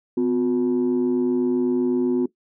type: tone pair together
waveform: sine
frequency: 253.1 / 361 Hz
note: B3 / F#4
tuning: +43 / -43 cents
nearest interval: tritone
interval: 614 cents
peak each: -19 / -19 dBFS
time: 0.17-2.26 s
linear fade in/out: 5 ms
effects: noise-tail reverb RT60 0.1 s tail -18 dB re dry + tanh soft clip ceiling -14 dBFS